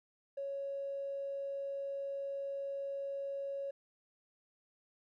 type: tone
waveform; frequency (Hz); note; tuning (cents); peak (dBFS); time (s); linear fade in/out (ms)
triangle; 554.4; C#5; 0; -33; 0.37-3.71; 10
effects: tanh soft clip ceiling -35 dBFS